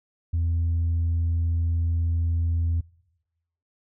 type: tone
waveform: sine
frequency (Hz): 83.6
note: E2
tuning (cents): +25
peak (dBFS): -19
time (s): 0.33-2.81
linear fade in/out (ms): 10
effects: noise-tail reverb RT60 1.0 s tail -26 dB re dry + tanh soft clip ceiling -19 dBFS